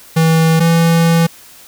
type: tone pair in turn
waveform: square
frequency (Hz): 162.1 / 166.46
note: E3 / E3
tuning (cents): -29 / +17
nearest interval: unison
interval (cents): 46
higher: second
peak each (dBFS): -9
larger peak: neither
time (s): 0.16-0.6 / 0.6-1.27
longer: second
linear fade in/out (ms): 10
effects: white hiss -40 dBFS RMS until 1.67 s